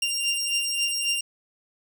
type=beating tone pair; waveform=20% pulse; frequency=2785 / 2788.7 Hz; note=F7 / F7; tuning=-5 / -3 cents; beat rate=3.7 Hz; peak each=-24 / -21 dBFS; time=0.02-1.21 s; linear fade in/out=5 ms; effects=none